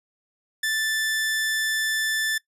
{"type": "tone", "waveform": "sawtooth", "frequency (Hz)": 1760, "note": "A6", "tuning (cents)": 0, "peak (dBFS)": -19, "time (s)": [0.63, 2.38], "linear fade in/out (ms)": 5, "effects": ["noise-tail reverb RT60 0.1 s tail -20 dB re dry", "resampled to 32000 Hz"]}